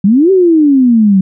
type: exponential two-way sweep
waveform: sine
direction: up then down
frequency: 185 to 392 to 185 Hz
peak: -4 dBFS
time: 0.04-1.21 s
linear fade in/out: 5 ms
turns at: 0.31 s
effects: none